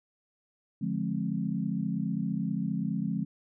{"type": "chord", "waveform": "sine", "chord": "D half-diminished seventh", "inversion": "none", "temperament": "just", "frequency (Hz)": [146.83, 176.2, 211.4, 264.3], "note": ["D3", "F3", "Ab3", "C4"], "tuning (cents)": [0, 16, 31, 18], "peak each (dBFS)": [-36, -32, -32, -36], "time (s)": [0.81, 3.25], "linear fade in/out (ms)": 10, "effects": []}